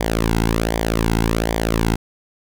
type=tone with flanger; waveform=sawtooth; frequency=56 Hz; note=A1; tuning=31 cents sharp; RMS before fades=-19 dBFS; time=0-1.96 s; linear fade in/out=10 ms; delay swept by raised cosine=0.73 to 1.72 ms; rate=1.3 Hz; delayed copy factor=-0.75; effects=none